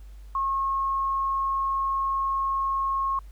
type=tone; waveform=sine; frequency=1085 Hz; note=C#6; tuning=37 cents flat; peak=-23 dBFS; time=0.35-3.19 s; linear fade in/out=2 ms; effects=added 50 Hz sine -41 dBFS peak until 3.31 s + pink hiss -62 dBFS RMS until 3.31 s